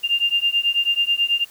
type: beating tone pair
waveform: sine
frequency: 2794 / 2803.2 Hz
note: F7 / F7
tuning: 0 / +6 cents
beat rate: 9.2 Hz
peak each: -20 / -20 dBFS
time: 0.03-1.45 s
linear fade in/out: 20 ms
effects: white hiss -48 dBFS RMS until 1.5 s